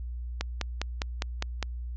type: click train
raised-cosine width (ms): 0.2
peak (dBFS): -12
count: 7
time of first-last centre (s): 0.41-1.627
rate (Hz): 4.93
effects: added 60 Hz sine -33 dBFS peak until 1.96 s + resampled to 16000 Hz